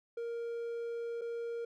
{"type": "tone with dropouts", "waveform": "triangle", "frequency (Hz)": 467.3, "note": "A#4", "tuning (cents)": 4, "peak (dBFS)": -34, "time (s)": [0.17, 1.65], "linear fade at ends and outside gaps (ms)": 5, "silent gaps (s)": [1.212, 1.216], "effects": []}